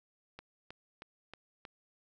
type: click train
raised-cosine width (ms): 0.3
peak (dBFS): -30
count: 5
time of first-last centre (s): 0.39-1.652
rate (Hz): 3.17
effects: none